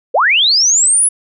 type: linear sweep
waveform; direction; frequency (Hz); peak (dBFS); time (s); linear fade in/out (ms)
sine; up; 415.3 to 10420; -8; 0.14-1.09; 10
effects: none